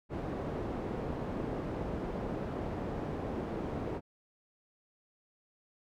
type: low-pass noise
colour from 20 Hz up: white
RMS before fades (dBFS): -37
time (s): 0.09-4.01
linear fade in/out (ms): 50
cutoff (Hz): 480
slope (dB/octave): 12
effects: none